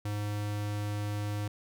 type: tone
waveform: square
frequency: 103.83 Hz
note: G#2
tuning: in tune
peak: -32 dBFS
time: 0.05-1.48 s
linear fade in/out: 5 ms
effects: none